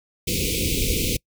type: band-stop noise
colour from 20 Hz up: pink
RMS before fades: -23 dBFS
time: 0.27-1.17 s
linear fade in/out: 10 ms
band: 520 to 2200 Hz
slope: 96 dB/octave
effects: noise-tail reverb RT60 0.1 s tail -26 dB re dry